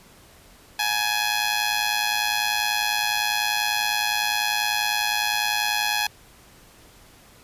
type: tone with amplitude modulation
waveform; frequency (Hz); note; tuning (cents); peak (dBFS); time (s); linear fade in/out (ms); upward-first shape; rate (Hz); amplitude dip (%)
10% pulse; 839; G#5; +17; -10; 0.79-6.07; 5; sine; 110; 70
effects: pink hiss -51 dBFS RMS until 7.43 s + resampled to 32000 Hz